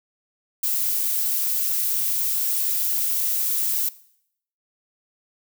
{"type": "noise", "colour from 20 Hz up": "violet", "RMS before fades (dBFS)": -23, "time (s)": [0.63, 3.89], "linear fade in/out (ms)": 5, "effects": ["noise-tail reverb RT60 0.7 s tail -19 dB re dry"]}